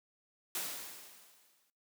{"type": "noise with exponential decay", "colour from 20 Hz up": "white", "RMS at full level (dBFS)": -36, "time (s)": [0.55, 1.7], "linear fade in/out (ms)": 1, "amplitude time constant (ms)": 250, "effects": ["noise-tail reverb RT60 0.3 s tail -21 dB re dry", "high-pass 200 Hz 12 dB/octave"]}